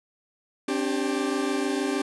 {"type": "chord", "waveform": "40% pulse", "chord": "C suspended second", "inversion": "none", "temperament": "equal with one note detuned", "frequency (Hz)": [267.3, 293.7, 392], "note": ["C4", "D4", "G4"], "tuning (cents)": [37, 0, 0], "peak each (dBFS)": -28, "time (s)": [0.68, 2.02], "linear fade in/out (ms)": 5, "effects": ["resampled to 24000 Hz"]}